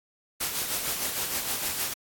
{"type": "noise with tremolo", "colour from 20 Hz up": "white", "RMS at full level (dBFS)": -28, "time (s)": [0.4, 1.94], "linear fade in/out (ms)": 10, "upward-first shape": "sine", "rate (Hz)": 6.5, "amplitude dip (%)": 45, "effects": ["AAC 64 kbps"]}